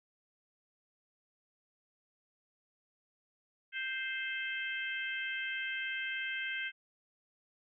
harmonic tone, 523.3 Hz, C5, in tune, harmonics 3 / 4 / 5 / 6, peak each -38 / -40 / -42 / -44 dBFS, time 3.72-6.72 s, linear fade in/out 50 ms, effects none

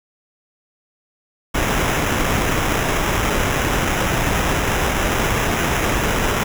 pink noise with sample-and-hold, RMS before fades -19 dBFS, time 1.54-6.44 s, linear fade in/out 10 ms, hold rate 4410 Hz, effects none

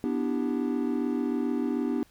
triangle chord, E minor seventh, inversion second, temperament equal, 246.9 / 293.7 / 329.6 / 392 Hz, B3 / D4 / E4 / G4, 0 / 0 / 0 / 0 cents, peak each -27 / -28 / -33 / -32 dBFS, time 0.04-2.03 s, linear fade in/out 0 ms, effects pink hiss -61 dBFS RMS until 2.1 s

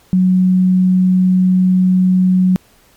sine tone, 184.5 Hz, F#3, 5 cents flat, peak -8 dBFS, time 0.13-2.56 s, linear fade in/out 0 ms, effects pink hiss -50 dBFS RMS until 2.96 s + MP3 96 kbps

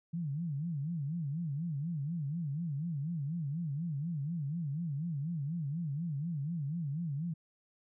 sine tone with vibrato, 154.8 Hz, D#3, 9 cents flat, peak -33 dBFS, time 0.13-7.34 s, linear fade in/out 10 ms, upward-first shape sine, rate 4.1 Hz, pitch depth 210 cents each way, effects none

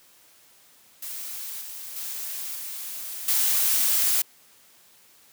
blue noise with level steps, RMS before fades -35 / -38 / -33 / -35 / -22 dBFS, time 1.02-4.22 s, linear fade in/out 5 ms, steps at 1.61 / 1.96 / 2.55 / 3.28 s, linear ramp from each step 5 ms, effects white hiss -56 dBFS RMS until 5.32 s + high-pass 80 Hz 12 dB/octave

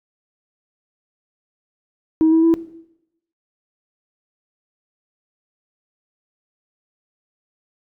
sine tone with pitch steps, 318.5 / 324.4 / 330.5 Hz, D#4 / E4 / E4, +41 / -28 / +5 cents, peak -9 dBFS, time 2.21-2.54 s, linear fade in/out 0 ms, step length 110 ms, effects noise-tail reverb RT60 0.8 s tail -17 dB re dry + tanh soft clip ceiling -8 dBFS

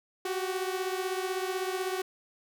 sawtooth beating tone pair, 369.6 / 385.6 Hz, F#4 / G4, -2 / -28 cents, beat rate 16 Hz, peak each -28 / -31 dBFS, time 0.25-2.02 s, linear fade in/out 5 ms, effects none

